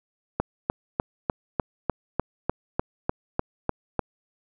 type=click train; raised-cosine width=1 ms; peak=-8 dBFS; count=13; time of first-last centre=0.4-3.993 s; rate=3.34 Hz; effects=none